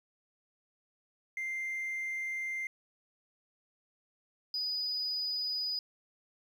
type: tone pair in turn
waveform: triangle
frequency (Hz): 2093 / 4959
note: C7 / D#8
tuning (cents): 0 / -7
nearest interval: octave + minor third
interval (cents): 1493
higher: second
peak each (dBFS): -31 / -29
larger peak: second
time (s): 1.37-2.67 / 4.54-5.79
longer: first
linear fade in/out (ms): 2
effects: tanh soft clip ceiling -29 dBFS + 11-bit